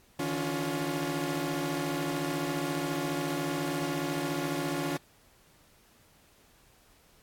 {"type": "tone cluster", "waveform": "sawtooth", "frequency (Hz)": [148.3, 162.6, 281.7, 355.1], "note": ["D3", "E3", "C#4", "F4"], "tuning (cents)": [17, -23, 28, 29], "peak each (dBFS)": [-35, -34, -29, -31], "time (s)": [0.19, 4.97], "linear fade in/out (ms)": 5, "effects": ["pink hiss -62 dBFS RMS until 7.22 s", "AAC 64 kbps"]}